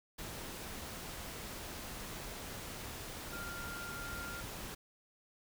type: tone in noise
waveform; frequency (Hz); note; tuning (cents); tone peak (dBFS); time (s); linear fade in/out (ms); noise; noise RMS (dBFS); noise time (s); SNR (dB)
sine; 1396.9; F6; 0; -44; 3.32-4.41; 10; pink; -45; 0.18-4.75; -2
effects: none